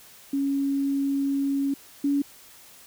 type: tone pair in turn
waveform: sine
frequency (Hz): 277.2 / 282.7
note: C#4 / C#4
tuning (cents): 0 / +34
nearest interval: unison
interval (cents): 34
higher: second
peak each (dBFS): -22 / -20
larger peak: second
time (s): 0.33-1.74 / 2.04-2.22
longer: first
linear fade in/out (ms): 5
effects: white hiss -50 dBFS RMS until 2.86 s